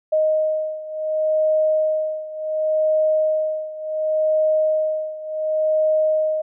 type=beating tone pair; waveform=sine; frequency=622.3 / 622.99 Hz; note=D#5 / D#5; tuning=0 / +2 cents; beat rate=0.69 Hz; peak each=-19 / -22 dBFS; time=0.12-6.42 s; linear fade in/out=10 ms; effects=none